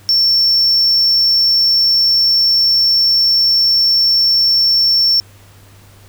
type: tone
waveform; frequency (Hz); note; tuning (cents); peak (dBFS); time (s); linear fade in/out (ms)
triangle; 5430; F8; -50; -8; 0.09-5.2; 0
effects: added 99 Hz sine -42 dBFS peak until 6.08 s + pink hiss -46 dBFS RMS until 6.08 s